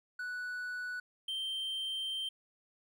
triangle tone pair in turn, 1480 / 3136 Hz, F#6 / G7, 0 / 0 cents, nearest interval octave + minor second, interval 1300 cents, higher second, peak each -35 / -33 dBFS, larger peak second, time 0.19-1 / 1.28-2.29 s, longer second, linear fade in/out 5 ms, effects none

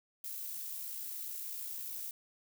violet noise with amplitude modulation, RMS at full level -40 dBFS, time 0.24-2.11 s, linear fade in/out 2 ms, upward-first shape sine, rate 60 Hz, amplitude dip 40%, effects none

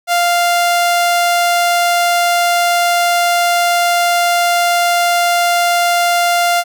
sawtooth tone, 697 Hz, F5, 4 cents flat, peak -7 dBFS, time 0.07-6.64 s, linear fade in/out 50 ms, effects none

